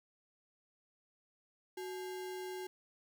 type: tone with sample-and-hold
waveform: sine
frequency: 370 Hz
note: F#4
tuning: in tune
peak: -40 dBFS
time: 1.77-2.67 s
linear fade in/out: 5 ms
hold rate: 1225 Hz
effects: none